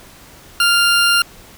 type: tone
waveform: 20% pulse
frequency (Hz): 1396.9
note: F6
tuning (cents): 0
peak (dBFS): -6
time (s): 0.6-1.22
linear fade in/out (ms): 2
effects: pink hiss -42 dBFS RMS until 1.57 s